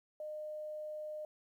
sine tone, 610 Hz, D#5, 34 cents flat, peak -40 dBFS, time 0.2-1.25 s, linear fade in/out 2 ms, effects 12-bit

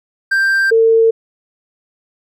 triangle / sine tone pair in turn, 1577 / 451.6 Hz, G6 / A4, +10 / +45 cents, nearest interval octave + minor seventh, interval 2165 cents, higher first, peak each -9 / -7 dBFS, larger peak second, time 0.31-0.71 / 0.71-1.11 s, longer neither, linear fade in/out 10 ms, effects none

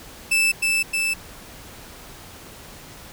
40% pulse tone with echo, 2637 Hz, E7, in tune, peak -15 dBFS, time 0.31-0.52 s, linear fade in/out 10 ms, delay 310 ms, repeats 2, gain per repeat -2 dB, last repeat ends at 1.14 s, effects pink hiss -42 dBFS RMS until 3.12 s

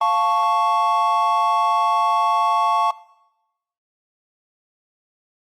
triangle chord, F augmented, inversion none, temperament equal, 698.5 / 880 / 1108.7 Hz, F5 / A5 / C#6, 0 / 0 / 0 cents, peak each -21 / -18 / -16 dBFS, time 0.01-2.91 s, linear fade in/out 5 ms, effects noise-tail reverb RT60 0.9 s tail -20 dB re dry + Opus 24 kbps

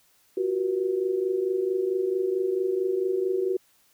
sine tone cluster, 353 / 377.5 / 477.4 Hz, F4 / F#4 / A#4, +19 / +35 / +41 cents, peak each -31 / -24 / -32 dBFS, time 0.37-3.57 s, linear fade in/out 5 ms, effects white hiss -63 dBFS RMS until 3.93 s

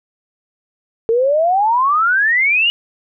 sine exponential sweep, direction up, 443.3 to 2924 Hz, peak -11 dBFS, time 1.09-2.7 s, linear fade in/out 0 ms, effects none

